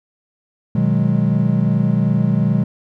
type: chord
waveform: triangle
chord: G# minor seventh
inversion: first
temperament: equal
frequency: 123.47 / 155.56 / 185 / 207.7 Hz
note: B2 / D#3 / F#3 / G#3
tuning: 0 / 0 / 0 / 0 cents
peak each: -17 dBFS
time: 0.75-2.64 s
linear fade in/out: 5 ms
effects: none

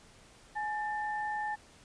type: tone pair together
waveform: sine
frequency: 843.4 / 1787 Hz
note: G#5 / A6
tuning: +26 / +26 cents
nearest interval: octave + minor second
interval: 1300 cents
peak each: -33 / -38 dBFS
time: 0.55-1.56 s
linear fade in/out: 20 ms
effects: pink hiss -58 dBFS RMS until 1.84 s + resampled to 22050 Hz

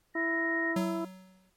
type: tone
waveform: sine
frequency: 1864.7 Hz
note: A#6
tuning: in tune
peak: -29 dBFS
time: 0.14-0.76 s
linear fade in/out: 50 ms
type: harmonic tone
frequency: 331.1 Hz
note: E4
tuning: 8 cents sharp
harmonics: 1 / 2 / 3 / 4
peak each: -32 / -38 / -42 / -44 dBFS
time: 0.15-1.05 s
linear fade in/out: 5 ms
type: tone with exponential decay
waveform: square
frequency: 187 Hz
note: F#3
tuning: 19 cents sharp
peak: -27 dBFS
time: 0.76-1.5 s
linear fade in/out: 5 ms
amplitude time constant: 160 ms
effects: pink hiss -72 dBFS RMS until 1.56 s + MP3 64 kbps

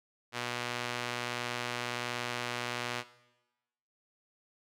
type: tone with band-pass filter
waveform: sawtooth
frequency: 121.4 Hz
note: B2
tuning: 29 cents flat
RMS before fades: -37 dBFS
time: 0.32-3.04 s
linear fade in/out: 50 ms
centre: 2600 Hz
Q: 0.61
effects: noise-tail reverb RT60 1.0 s tail -17 dB re dry

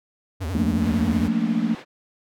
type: tone with vibrato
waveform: square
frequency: 85.2 Hz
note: F2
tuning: 42 cents flat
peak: -26 dBFS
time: 0.4-1.29 s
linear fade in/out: 20 ms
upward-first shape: triangle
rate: 11 Hz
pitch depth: 280 cents each way
type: chord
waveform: sine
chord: Bb major seventh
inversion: second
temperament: just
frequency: 174.81 / 218.5 / 233.1 / 291.4 Hz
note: F3 / A3 / Bb3 / D4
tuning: +2 / -12 / 0 / -13 cents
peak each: -28 / -23 / -23 / -29 dBFS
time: 0.55-1.75 s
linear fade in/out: 2 ms
type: band-pass noise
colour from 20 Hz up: pink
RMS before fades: -40 dBFS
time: 0.79-1.85 s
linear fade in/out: 50 ms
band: 300 to 3000 Hz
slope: 12 dB/octave
effects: none

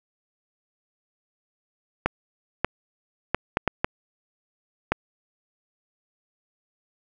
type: clicks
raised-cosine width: 0.5 ms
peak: -5 dBFS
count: 7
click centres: 2.06 / 2.646 / 3.346 / 3.571 / 3.677 / 3.845 / 4.92 s
effects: none

